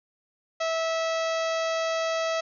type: harmonic tone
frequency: 652 Hz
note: E5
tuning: 19 cents flat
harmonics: 1 / 2 / 3 / 4 / 5 / 6 / 7 / 8 / 9 / 10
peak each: -26 / -32 / -36 / -38 / -40 / -42 / -43 / -44 / -45 / -46 dBFS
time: 0.6-2.41 s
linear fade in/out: 10 ms
effects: none